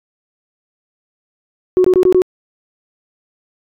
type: tone bursts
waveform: sine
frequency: 367.6 Hz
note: F#4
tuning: 11 cents flat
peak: -6 dBFS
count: 5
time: 1.77-2.219 s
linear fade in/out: 0 ms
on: 73 ms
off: 21 ms
effects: tanh soft clip ceiling -3 dBFS